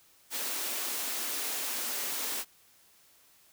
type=high-pass noise; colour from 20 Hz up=white; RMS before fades=-34 dBFS; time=0.3-2.45 s; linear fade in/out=50 ms; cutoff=220 Hz; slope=96 dB/octave; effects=white hiss -62 dBFS RMS until 3.52 s